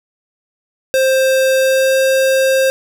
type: tone with pitch glide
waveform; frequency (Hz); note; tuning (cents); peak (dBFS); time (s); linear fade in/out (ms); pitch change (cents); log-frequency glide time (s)
square; 527 to 530.4; C5 to C5; +12 to +23; -11; 0.94-2.7; 0; +11; 1.57-1.98
effects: none